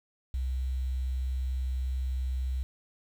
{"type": "tone with quantisation", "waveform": "sine", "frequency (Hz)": 64.4, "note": "C2", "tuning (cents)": -27, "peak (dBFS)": -28, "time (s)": [0.34, 2.63], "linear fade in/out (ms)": 0, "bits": 9, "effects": []}